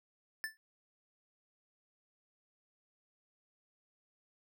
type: tone with exponential decay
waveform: square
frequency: 1760 Hz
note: A6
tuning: in tune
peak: -33 dBFS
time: 0.44-0.57 s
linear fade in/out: 0 ms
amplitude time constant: 27 ms
effects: none